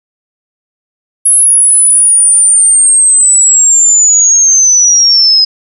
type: linear sweep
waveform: sine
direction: down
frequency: 10770 to 5040 Hz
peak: -3 dBFS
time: 1.25-5.45 s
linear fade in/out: 10 ms
effects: none